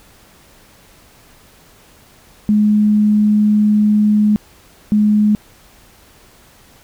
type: tone bursts at uneven times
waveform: sine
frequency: 210.4 Hz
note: G#3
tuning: 23 cents sharp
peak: -9 dBFS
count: 2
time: 2.49-4.36 / 4.92-5.35 s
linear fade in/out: 0 ms
effects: pink hiss -47 dBFS RMS until 6.83 s